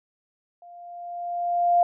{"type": "tone with level ramp", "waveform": "sine", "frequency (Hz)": 698.5, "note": "F5", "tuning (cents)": 0, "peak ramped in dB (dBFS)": [-44, -14], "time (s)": [0.62, 1.83], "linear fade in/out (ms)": 2, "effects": []}